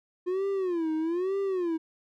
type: tone with vibrato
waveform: triangle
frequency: 352.3 Hz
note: F4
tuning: 15 cents sharp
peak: -24 dBFS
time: 0.26-1.78 s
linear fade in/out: 20 ms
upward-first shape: sine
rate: 1.1 Hz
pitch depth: 200 cents each way
effects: none